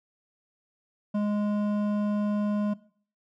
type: tone with hard clipping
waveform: sine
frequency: 207.5 Hz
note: G#3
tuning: 1 cent flat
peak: -26 dBFS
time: 1.14-2.74 s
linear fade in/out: 10 ms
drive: 10 dB
effects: noise-tail reverb RT60 0.5 s tail -19 dB re dry